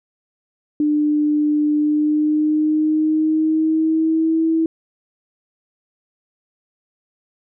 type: tone with pitch glide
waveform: sine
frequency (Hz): 298.8 to 324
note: D4 to E4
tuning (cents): +30 to -30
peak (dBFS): -14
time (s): 0.8-4.66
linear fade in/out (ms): 2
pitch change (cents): +140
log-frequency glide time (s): 1.76-4.44
effects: none